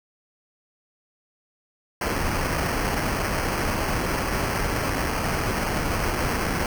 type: noise with sample-and-hold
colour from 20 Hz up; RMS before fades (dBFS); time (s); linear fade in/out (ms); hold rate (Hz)
pink; -25; 2.01-6.66; 2; 3675
effects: none